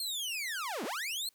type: linear two-way sweep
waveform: sawtooth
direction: down then up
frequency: 4303 to 196 to 4303 Hz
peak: -31 dBFS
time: 0-1.29 s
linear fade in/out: 2 ms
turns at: 0.84 s
effects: white hiss -70 dBFS RMS until 1.34 s